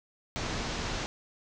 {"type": "low-pass noise", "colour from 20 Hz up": "pink", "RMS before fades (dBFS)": -34, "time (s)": [0.36, 1.06], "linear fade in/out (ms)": 0, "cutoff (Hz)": 6800, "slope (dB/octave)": 48, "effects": []}